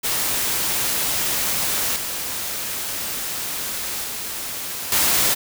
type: noise with level steps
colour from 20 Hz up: white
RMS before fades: -22 / -27 / -29 / -18 dBFS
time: 0.03-5.35 s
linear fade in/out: 20 ms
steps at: 1.96 / 4.04 / 4.92 s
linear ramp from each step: 2 ms
effects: none